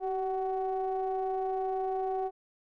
triangle ring-modulated tone, 185 Hz, F#3, in tune, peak -24 dBFS, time 0-2.31 s, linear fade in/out 50 ms, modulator 568 Hz, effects none

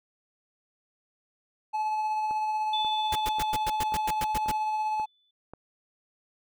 triangle tone with tremolo, 860 Hz, A5, 40 cents flat, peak -23 dBFS, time 1.73-5.06 s, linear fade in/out 20 ms, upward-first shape sine, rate 16 Hz, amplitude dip 25%
click train, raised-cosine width 1 ms, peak -28 dBFS, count 7, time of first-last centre 2.31-5.536 s, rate 1.86 Hz
sine tone with exponential decay, 3490 Hz, A7, 15 cents flat, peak -28 dBFS, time 2.73-5.31 s, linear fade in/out 5 ms, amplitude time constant 560 ms
pink noise bursts, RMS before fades -32 dBFS, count 11, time 3.12-4.516 s, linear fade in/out 5 ms, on 36 ms, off 100 ms
effects none

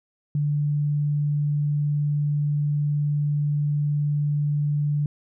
sine tone, 146.83 Hz, D3, in tune, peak -20 dBFS, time 0.35-5.06 s, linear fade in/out 2 ms, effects none

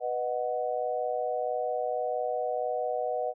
sine chord, B major, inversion none, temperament equal with one note detuned, 493.9 / 618.3 / 740 Hz, B4 / D#5 / F#5, 0 / -11 / 0 cents, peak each -32 dBFS, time 0-3.34 s, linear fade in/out 50 ms, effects none

